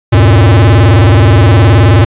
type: tone with vibrato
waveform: square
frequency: 102.7 Hz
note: G#2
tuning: 19 cents flat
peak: -3 dBFS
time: 0.12-2.05 s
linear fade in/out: 10 ms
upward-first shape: square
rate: 19 Hz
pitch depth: 230 cents each way
effects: resampled to 8000 Hz + 7-bit